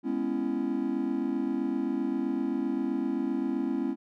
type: chord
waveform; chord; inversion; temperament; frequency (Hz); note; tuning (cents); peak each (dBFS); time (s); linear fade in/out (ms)
triangle; C# minor seventh; second; just; 207.9 / 249.5 / 277.2 / 332.6; G#3 / B3 / C#4 / E4; +2 / +18 / 0 / +16; -34 / -30 / -29 / -31; 0.03-3.96; 50
effects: none